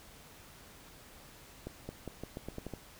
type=accelerating click train; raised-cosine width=2 ms; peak=-26 dBFS; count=9; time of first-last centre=1.67-2.737 s; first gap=220 ms; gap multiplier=0.85; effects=pink hiss -55 dBFS RMS until 2.99 s